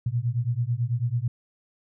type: beating tone pair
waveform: sine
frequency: 115.4 / 124.5 Hz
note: A#2 / B2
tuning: -17 / +14 cents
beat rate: 9.1 Hz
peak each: -26 dBFS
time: 0.06-1.28 s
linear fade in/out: 5 ms
effects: none